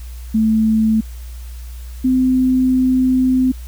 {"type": "tone pair in turn", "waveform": "sine", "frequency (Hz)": [220, 257.1], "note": ["A3", "C4"], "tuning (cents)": [0, -30], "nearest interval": "minor third", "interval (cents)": 270, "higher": "second", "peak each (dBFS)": -11, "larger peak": "neither", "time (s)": [[0.34, 1.01], [2.04, 3.52]], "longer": "second", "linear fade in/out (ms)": 10, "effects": ["added 60 Hz sine -28 dBFS peak until 3.67 s", "white hiss -45 dBFS RMS until 3.67 s"]}